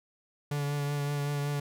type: tone with vibrato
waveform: 45% pulse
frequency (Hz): 144.2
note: D3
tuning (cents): -31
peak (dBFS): -29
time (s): 0.51-1.6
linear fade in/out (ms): 5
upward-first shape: triangle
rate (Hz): 5.3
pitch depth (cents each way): 22
effects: none